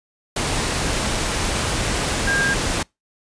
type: tone in noise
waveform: sine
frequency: 1611 Hz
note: G6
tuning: 47 cents sharp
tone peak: -18 dBFS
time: 2.27-2.54 s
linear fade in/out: 5 ms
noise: pink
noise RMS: -22 dBFS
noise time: 0.36-2.83 s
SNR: +1 dB
effects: noise-tail reverb RT60 0.2 s tail -26 dB re dry + resampled to 22050 Hz